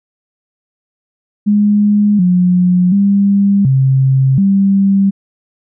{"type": "tone with pitch steps", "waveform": "sine", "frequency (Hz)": [207, 179.9, 199.5, 133.3, 196.3], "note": ["G#3", "F#3", "G3", "C3", "G3"], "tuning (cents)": [-5, -48, 31, 33, 3], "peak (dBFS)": -7, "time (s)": [1.46, 5.11], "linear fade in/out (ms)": 20, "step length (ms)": 730, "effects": []}